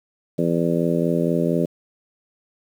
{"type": "harmonic tone", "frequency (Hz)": 84.3, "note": "E2", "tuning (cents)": 39, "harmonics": [2, 3, 4, 5, 6, 7], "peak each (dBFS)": [-22, -24, -25, -26, -27, -27], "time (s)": [0.38, 1.66], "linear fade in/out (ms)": 10, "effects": ["8-bit"]}